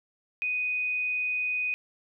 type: tone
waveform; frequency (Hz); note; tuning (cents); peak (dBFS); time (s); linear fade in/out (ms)
sine; 2491; D#7; +1; -26; 0.42-1.74; 0
effects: none